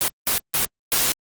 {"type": "noise bursts at uneven times", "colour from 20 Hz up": "white", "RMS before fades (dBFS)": -20, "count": 4, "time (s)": [[0.01, 0.08], [0.27, 0.38], [0.54, 0.65], [0.92, 1.12]], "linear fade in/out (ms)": 0, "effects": ["Opus 24 kbps"]}